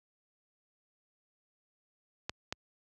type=clicks; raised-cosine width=0.2 ms; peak=-17 dBFS; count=2; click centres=2.295 / 2.525 s; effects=high-pass 60 Hz 12 dB/octave